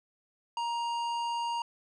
triangle tone with tanh clipping, 939 Hz, A#5, 12 cents sharp, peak -32 dBFS, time 0.57-1.62 s, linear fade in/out 2 ms, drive 18 dB, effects resampled to 24000 Hz

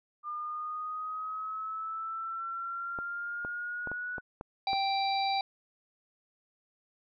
sine exponential sweep, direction up, 1202 to 1480 Hz, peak -34 dBFS, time 0.23-4.21 s, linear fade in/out 50 ms
clicks, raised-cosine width 1 ms, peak -25 dBFS, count 7, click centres 2.988 / 3.449 / 3.873 / 3.916 / 4.182 / 4.411 / 4.732 s
harmonic tone, 784 Hz, G5, in tune, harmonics 1 / 3 / 5 / 6, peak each -28 / -38 / -36 / -40 dBFS, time 4.67-5.41 s, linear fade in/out 2 ms
effects none

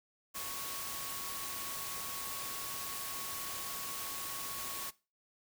sine tone in noise, 1108.7 Hz, C#6, in tune, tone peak -47 dBFS, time 0.34-4.91 s, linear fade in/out 20 ms, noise white, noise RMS -41 dBFS, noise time 0.34-4.91 s, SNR -9 dB, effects noise-tail reverb RT60 0.3 s tail -20 dB re dry

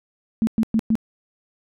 sine tone bursts, 222.6 Hz, A3, 20 cents sharp, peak -15 dBFS, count 4, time 0.42-0.954 s, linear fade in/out 0 ms, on 51 ms, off 110 ms, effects none

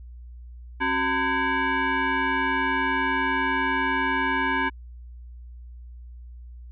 sine tone with frequency modulation, 370 Hz, F#4, in tune, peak -21 dBFS, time 0.8-4.7 s, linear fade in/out 20 ms, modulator 640 Hz, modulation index 2.9, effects added 60 Hz sine -39 dBFS peak until 6.71 s

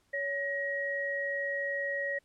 sine tone pair together, 561 / 1894.6 Hz, C#5 / A#6, +21 / +28 cents, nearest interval octave + major sixth, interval 2107 cents, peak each -35 / -32 dBFS, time 0.13-2.19 s, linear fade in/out 10 ms, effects pink hiss -71 dBFS RMS until 2.24 s + low-pass 11000 Hz 12 dB/octave

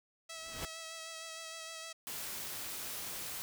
5% pulse tone with vibrato, 650 Hz, E5, 24 cents flat, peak -32 dBFS, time 0.29-1.93 s, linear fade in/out 10 ms, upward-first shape sine, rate 6.5 Hz, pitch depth 19 cents each way
pink noise with exponential growth, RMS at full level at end -38 dBFS, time 0.32-0.65 s, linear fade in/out 1 ms, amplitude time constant 70 ms
white noise, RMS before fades -42 dBFS, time 2.07-3.42 s, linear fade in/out 0 ms
effects none

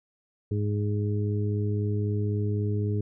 harmonic tone, 103.83 Hz, G#2, in tune, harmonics 1 / 2 / 3 / 4, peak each -25 / -34 / -36 / -34 dBFS, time 0.51-3.01 s, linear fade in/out 5 ms, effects none

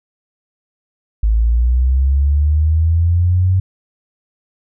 sine linear sweep, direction up, 52.8 to 94.4 Hz, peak -10 dBFS, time 1.23-3.6 s, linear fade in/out 5 ms, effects none

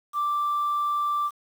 sine tone, 1174.7 Hz, D6, in tune, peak -21 dBFS, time 0.13-1.31 s, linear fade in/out 50 ms, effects tanh soft clip ceiling -20 dBFS + 8-bit

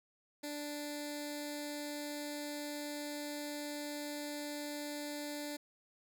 10% pulse tone with notch filter, 293.7 Hz, D4, in tune, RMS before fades -42 dBFS, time 0.43-5.57 s, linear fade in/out 10 ms, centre 1200 Hz, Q 0.66, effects none

